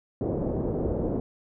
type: low-pass noise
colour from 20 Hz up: white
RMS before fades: -28 dBFS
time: 0.21-1.2 s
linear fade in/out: 2 ms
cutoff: 510 Hz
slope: 24 dB/octave
effects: none